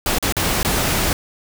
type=noise with dropouts; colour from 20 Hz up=pink; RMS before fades=-19 dBFS; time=0.06-1.13 s; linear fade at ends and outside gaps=1 ms; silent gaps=0.185-0.226 / 0.324-0.367 / 0.63-0.648 s; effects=none